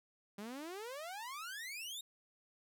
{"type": "exponential sweep", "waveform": "sawtooth", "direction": "up", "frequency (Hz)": [196, 3784], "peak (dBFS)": -40, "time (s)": [0.38, 2.01], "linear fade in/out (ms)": 5, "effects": []}